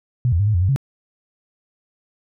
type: tone with pitch steps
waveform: sine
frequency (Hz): 123.3 / 84.1 / 101.8 / 107.6 / 87 / 94 / 137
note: B2 / E2 / G#2 / A2 / F2 / F#2 / C#3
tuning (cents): -2 / +35 / -34 / -38 / -6 / +28 / -20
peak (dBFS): -14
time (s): 0.25-0.761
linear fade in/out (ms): 0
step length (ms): 73
effects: none